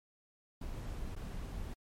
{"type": "noise with dropouts", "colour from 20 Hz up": "brown", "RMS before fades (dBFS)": -41, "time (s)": [0.61, 1.74], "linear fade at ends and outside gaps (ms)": 5, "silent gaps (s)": [1.152, 1.162], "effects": ["MP3 64 kbps"]}